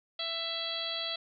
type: harmonic tone with a mistuned harmonic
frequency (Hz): 664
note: E5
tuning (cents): +12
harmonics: 1 / 2 / 3 / 4 / 5 / 6 / 7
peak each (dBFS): -42 / -45 / -45 / -45 / -36 / -38 / -42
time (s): 0.19-1.16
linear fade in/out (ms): 5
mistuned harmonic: 7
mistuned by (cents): -41
effects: none